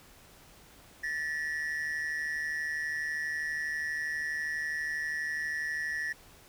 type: tone pair together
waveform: triangle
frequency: 1760 / 1912.3 Hz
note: A6 / A#6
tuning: 0 / +44 cents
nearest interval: minor second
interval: 144 cents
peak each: -32 / -33 dBFS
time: 1.03-6.13 s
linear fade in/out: 10 ms
effects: pink hiss -56 dBFS RMS until 6.48 s